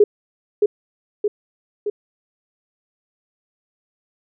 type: tone with echo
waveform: sine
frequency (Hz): 415.3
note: G#4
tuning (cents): 0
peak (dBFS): -7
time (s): 0-0.04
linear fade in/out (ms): 5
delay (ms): 620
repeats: 3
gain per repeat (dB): -4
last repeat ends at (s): 1.9
effects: none